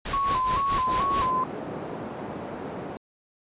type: noise with tremolo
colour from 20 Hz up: pink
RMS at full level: -30 dBFS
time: 0.05-1.31 s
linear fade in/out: 5 ms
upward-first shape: sine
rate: 4.6 Hz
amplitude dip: 80%
type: tone with vibrato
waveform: sine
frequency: 1066 Hz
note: C6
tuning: 32 cents sharp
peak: -22 dBFS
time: 0.13-1.44 s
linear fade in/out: 5 ms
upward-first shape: square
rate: 2.3 Hz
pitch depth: 66 cents each way
type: band-pass noise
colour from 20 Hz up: white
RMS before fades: -35 dBFS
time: 0.87-2.97 s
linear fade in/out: 0 ms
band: 140 to 560 Hz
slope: 12 dB/octave
effects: resampled to 8000 Hz

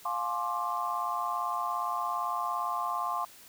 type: chord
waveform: sine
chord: D half-diminished seventh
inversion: first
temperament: just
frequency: 704.8 / 845.8 / 1057.2 / 1174.7 Hz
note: F5 / Ab5 / C6 / D6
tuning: +16 / +31 / +18 / 0 cents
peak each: -36 / -38 / -32 / -35 dBFS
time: 0.05-3.25 s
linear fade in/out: 5 ms
effects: white hiss -53 dBFS RMS until 3.48 s

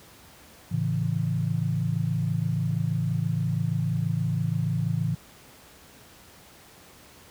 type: chord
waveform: sine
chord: A major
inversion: none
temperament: equal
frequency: 110 / 138.59 / 164.81 Hz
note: A2 / C#3 / E3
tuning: 0 / 0 / 0 cents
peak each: -28 / -28 / -27 dBFS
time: 0.71-5.15 s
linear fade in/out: 10 ms
effects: pink hiss -51 dBFS RMS until 7.3 s + high-pass 60 Hz 12 dB/octave

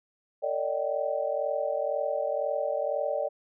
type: tone cluster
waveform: sine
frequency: 453.7 / 574 / 616 / 773 Hz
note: A#4 / D5 / D#5 / G5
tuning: -47 / -40 / -17 / -24 cents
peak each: -36 / -29 / -31 / -36 dBFS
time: 0.42-3.29 s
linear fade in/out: 20 ms
effects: none

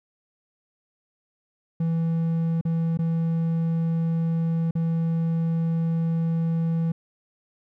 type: tone with dropouts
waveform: triangle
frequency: 164.81 Hz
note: E3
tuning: in tune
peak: -19 dBFS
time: 1.8-6.92 s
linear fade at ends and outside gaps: 5 ms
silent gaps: 2.612-2.651 / 2.974-2.989 / 4.71-4.752 s
effects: none

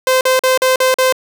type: tone bursts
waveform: sawtooth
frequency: 517 Hz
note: C5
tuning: 21 cents flat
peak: -6 dBFS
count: 6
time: 0.07-1.125 s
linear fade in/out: 2 ms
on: 140 ms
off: 43 ms
effects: none

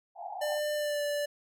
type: band-pass noise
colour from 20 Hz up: white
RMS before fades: -40 dBFS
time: 0.15-0.61 s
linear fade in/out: 50 ms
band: 690 to 840 Hz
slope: 96 dB/octave
type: tone with pitch glide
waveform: square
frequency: 597 to 584 Hz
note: D5 to D5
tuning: +28 to -10 cents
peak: -30 dBFS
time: 0.41-1.26 s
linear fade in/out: 10 ms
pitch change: -38 cents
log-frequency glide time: 0.75-1.02 s
effects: none

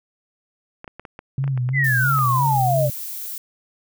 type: clicks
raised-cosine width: 0.5 ms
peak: -21 dBFS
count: 10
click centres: 0.844 / 0.878 / 0.996 / 1.052 / 1.191 / 1.441 / 1.478 / 1.576 / 1.69 / 2.189 s
type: tone with vibrato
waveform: sine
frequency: 130.81 Hz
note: C3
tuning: in tune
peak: -19 dBFS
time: 1.38-2.9 s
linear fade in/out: 2 ms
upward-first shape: sine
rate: 3 Hz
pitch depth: 96 cents each way
type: exponential sweep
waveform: sine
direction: down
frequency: 2093 to 569 Hz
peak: -17 dBFS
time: 1.73-2.9 s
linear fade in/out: 50 ms
type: noise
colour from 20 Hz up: violet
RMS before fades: -31 dBFS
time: 1.84-3.38 s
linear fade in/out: 2 ms
effects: none

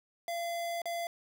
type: tone with dropouts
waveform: square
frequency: 683 Hz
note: F5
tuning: 39 cents flat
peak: -34 dBFS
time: 0.28-1.07 s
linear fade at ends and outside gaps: 1 ms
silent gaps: 0.818-0.856 s
effects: none

